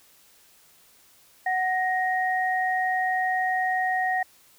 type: tone pair together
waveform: sine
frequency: 743 / 1872.2 Hz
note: F#5 / A#6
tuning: +7 / +7 cents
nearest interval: octave + major third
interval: 1600 cents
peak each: -24 / -26 dBFS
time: 1.46-4.23 s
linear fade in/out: 5 ms
effects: white hiss -57 dBFS RMS until 4.58 s